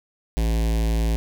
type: tone with notch filter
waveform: square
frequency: 55.5 Hz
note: A1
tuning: 16 cents sharp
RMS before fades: -21 dBFS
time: 0.37-1.16 s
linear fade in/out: 0 ms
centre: 1300 Hz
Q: 1.2
effects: none